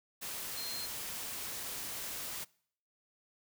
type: tone in noise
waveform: sine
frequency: 4186 Hz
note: C8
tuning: in tune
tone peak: -40 dBFS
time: 0.56-0.87 s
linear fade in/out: 20 ms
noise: white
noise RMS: -41 dBFS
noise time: 0.21-2.45 s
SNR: -2 dB
effects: noise-tail reverb RT60 0.6 s tail -24 dB re dry